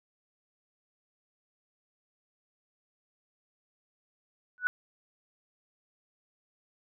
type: tone with exponential growth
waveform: sine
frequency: 1480 Hz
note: F#6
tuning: in tune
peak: -19 dBFS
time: 4.58-4.67 s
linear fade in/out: 0 ms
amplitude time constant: 19 ms
effects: none